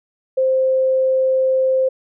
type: tone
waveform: sine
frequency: 523.3 Hz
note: C5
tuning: in tune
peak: -13 dBFS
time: 0.37-1.89 s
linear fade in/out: 10 ms
effects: none